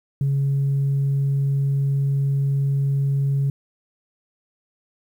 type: tone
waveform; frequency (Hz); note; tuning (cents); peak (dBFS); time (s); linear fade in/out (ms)
sine; 138.59; C#3; 0; -16; 0.21-3.5; 2
effects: tanh soft clip ceiling -15 dBFS + 9-bit